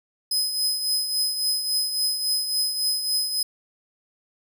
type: tone with tremolo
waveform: sawtooth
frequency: 5050 Hz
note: D#8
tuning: 25 cents sharp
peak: -17 dBFS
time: 0.31-3.43 s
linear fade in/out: 5 ms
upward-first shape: triangle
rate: 3.6 Hz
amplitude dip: 60%
effects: none